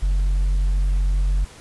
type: tone with tanh clipping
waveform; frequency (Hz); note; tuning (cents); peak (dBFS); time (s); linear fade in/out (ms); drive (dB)
sine; 46.25; F#1; 0; -17; 0.02-1.45; 10; 3
effects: pink hiss -44 dBFS RMS until 1.6 s + resampled to 24000 Hz